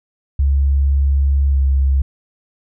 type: tone with pitch glide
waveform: sine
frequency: 69.3 to 67.76 Hz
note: C#2 to C#2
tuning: 0 to -39 cents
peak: -11 dBFS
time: 0.39-2.02 s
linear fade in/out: 5 ms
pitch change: -39 cents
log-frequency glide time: 1.51-1.58 s
effects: none